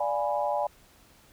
sine chord, D diminished seventh, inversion none, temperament equal, 587.3 / 698.5 / 830.6 / 987.8 Hz, D5 / F5 / Ab5 / Cb6, 0 / 0 / 0 / 0 cents, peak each -29 / -33 / -29 / -34 dBFS, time 0-0.67 s, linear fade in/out 5 ms, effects pink hiss -58 dBFS RMS until 1.32 s

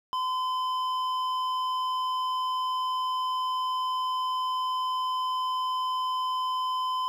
triangle tone with hard clipping, 1021 Hz, C6, 43 cents flat, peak -28 dBFS, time 0.13-7.08 s, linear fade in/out 0 ms, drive 12 dB, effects none

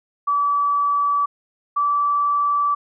sine tone pair in turn, 1150 / 1158 Hz, D6 / D6, -37 / -25 cents, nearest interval unison, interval 12 cents, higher second, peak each -16 dBFS, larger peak neither, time 0.27-1.26 / 1.76-2.75 s, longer neither, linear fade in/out 10 ms, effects none

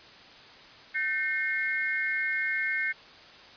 sine tone cluster, 1541 / 1799 / 2148 Hz, G6 / A6 / C7, -30 / +38 / +45 cents, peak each -32 / -32 / -29 dBFS, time 0.94-2.93 s, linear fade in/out 20 ms, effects white hiss -50 dBFS RMS until 3.56 s + resampled to 11025 Hz

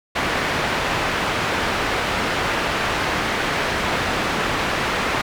white low-pass noise, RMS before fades -22 dBFS, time 0.15-5.22 s, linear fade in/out 10 ms, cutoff 2000 Hz, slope 12 dB/octave, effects none

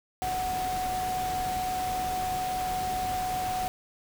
sine tone in noise, 740 Hz, F#5, in tune, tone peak -28 dBFS, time 0.22-3.68 s, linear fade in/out 0 ms, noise pink, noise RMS -37 dBFS, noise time 0.22-3.68 s, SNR +6 dB, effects none

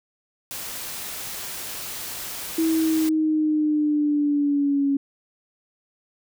white noise, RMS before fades -33 dBFS, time 0.51-3.09 s, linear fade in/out 0 ms
sine linear sweep, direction down, 325.2 to 277.2 Hz, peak -18 dBFS, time 2.58-4.97 s, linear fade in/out 5 ms
effects none

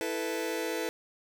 sawtooth chord, E suspended fourth, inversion none, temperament just, 329.6 / 439.5 / 494.4 Hz, E4 / A4 / B4, 0 / -2 / +2 cents, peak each -31 dBFS, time 0.01-0.89 s, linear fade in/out 0 ms, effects none

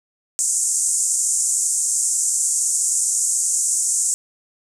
pink band-pass noise, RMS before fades -20 dBFS, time 0.39-4.14 s, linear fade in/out 0 ms, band 6800 to 9000 Hz, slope 48 dB/octave, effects none

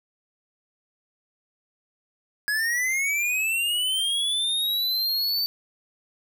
square linear sweep, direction up, 1661.2 to 4580 Hz, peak -23 dBFS, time 2.48-5.46 s, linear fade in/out 0 ms, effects none

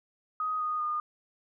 sine tone with pitch steps, 1253 / 1236.5 / 1220.1 Hz, D#6 / D#6 / D#6, +12 / -11 / -34 cents, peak -28 dBFS, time 0.4-1 s, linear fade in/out 2 ms, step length 200 ms, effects none

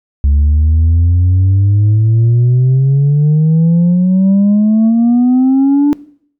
sine exponential sweep, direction up, 69.8 to 293.7 Hz, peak -4 dBFS, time 0.24-5.93 s, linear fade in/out 0 ms, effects noise-tail reverb RT60 0.6 s tail -21 dB re dry + tanh soft clip ceiling -5 dBFS

